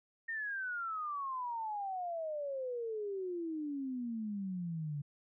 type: exponential sweep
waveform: sine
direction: down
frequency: 1848 to 141.6 Hz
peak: -36 dBFS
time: 0.28-5.02 s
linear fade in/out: 10 ms
effects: none